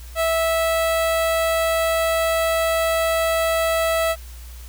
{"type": "tone with notch filter", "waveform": "sawtooth", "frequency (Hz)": 655, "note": "E5", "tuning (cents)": -11, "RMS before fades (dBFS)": -20, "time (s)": [0.15, 4.16], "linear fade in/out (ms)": 50, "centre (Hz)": 5600, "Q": 1.9, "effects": ["added 60 Hz sine -35 dBFS peak until 4.68 s", "white hiss -46 dBFS RMS until 4.68 s"]}